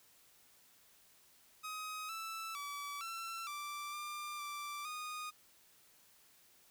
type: tone with pitch steps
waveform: sawtooth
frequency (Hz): 1260 / 1321 / 1148 / 1345 / 1173 / 1192 / 1173 / 1234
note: D#6 / E6 / D6 / E6 / D6 / D6 / D6 / D#6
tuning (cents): +21 / +3 / -40 / +34 / -2 / +25 / -2 / -15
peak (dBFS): -38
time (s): 1.63-5.31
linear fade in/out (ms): 20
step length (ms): 460
effects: white hiss -66 dBFS RMS until 6.7 s